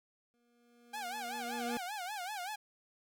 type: tone with exponential growth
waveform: 25% pulse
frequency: 238.6 Hz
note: A#3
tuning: 41 cents sharp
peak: -31 dBFS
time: 0.34-1.77 s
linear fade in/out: 0 ms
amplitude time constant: 310 ms
type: tone with vibrato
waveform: sawtooth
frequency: 780 Hz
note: G5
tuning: 9 cents flat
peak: -35 dBFS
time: 0.93-2.56 s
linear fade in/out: 10 ms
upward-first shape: sine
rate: 5.2 Hz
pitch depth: 180 cents each way
effects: none